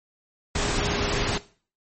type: tone in noise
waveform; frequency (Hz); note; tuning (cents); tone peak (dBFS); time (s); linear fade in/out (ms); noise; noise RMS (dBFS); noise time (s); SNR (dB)
sine; 409.2; G#4; -26; -34; 0.55-1.38; 5; pink; -25; 0.55-1.38; -12
effects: noise-tail reverb RT60 0.4 s tail -17 dB re dry + MP3 32 kbps